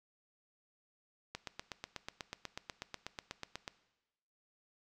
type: click train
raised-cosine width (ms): 0.2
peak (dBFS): -23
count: 20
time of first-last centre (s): 1.35-3.678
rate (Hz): 8.16
effects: noise-tail reverb RT60 1.0 s tail -17 dB re dry